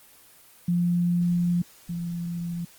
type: tone pair in turn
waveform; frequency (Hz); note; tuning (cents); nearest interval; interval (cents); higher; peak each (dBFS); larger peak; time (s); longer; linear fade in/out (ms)
sine; 174.61 / 171.41; F3 / F3; 0 / -32; unison; 32; first; -20 / -28; first; 0.68-1.62 / 1.89-2.65; first; 5
effects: white hiss -53 dBFS RMS until 2.78 s + Opus 24 kbps